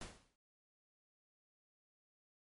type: noise with exponential decay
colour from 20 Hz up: pink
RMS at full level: -45 dBFS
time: 0.01-0.36 s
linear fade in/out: 2 ms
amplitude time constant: 75 ms
effects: low-pass 10000 Hz 12 dB/octave + MP3 48 kbps